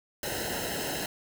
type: noise with comb filter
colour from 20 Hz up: pink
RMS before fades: -33 dBFS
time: 0.23-1.06 s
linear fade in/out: 2 ms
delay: 0.86 ms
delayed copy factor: -0.9
effects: none